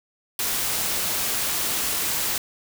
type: noise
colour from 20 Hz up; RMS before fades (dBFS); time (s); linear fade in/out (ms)
white; -25; 0.39-2.38; 2
effects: none